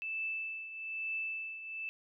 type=tone with tremolo; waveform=sine; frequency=2637 Hz; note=E7; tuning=in tune; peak=-33 dBFS; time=0.02-1.89 s; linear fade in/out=0 ms; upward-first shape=triangle; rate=1.1 Hz; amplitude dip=70%; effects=none